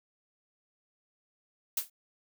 blue noise with exponential decay, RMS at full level -25 dBFS, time 1.77-1.9 s, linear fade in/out 5 ms, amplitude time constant 27 ms, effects none

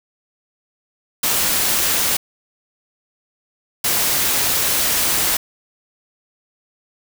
white noise bursts at uneven times, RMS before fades -18 dBFS, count 2, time 1.23-2.17 / 3.84-5.37 s, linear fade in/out 5 ms, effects none

